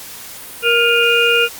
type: harmonic tone with a mistuned harmonic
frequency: 469.5 Hz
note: A#4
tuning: 12 cents sharp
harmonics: 1 / 3 / 5 / 6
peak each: -16 / -16 / -16 / -16 dBFS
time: 0.62-1.49 s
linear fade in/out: 50 ms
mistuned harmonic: 5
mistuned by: +85 cents
effects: white hiss -33 dBFS RMS until 1.59 s + Opus 48 kbps